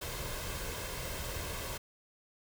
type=noise with comb filter; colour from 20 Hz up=pink; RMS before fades=-39 dBFS; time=0.01-1.78 s; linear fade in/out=10 ms; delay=1.9 ms; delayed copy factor=+0.5; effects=none